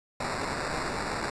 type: noise with sample-and-hold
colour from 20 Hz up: blue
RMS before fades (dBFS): -32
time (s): 0.2-1.3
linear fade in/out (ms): 5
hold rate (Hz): 3150
effects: resampled to 22050 Hz